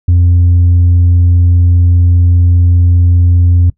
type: tone with tanh clipping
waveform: triangle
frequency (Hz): 87.5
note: F2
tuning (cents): +4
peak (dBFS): -5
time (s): 0.08-3.7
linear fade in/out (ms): 5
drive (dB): 7
effects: noise-tail reverb RT60 0.1 s tail -20 dB re dry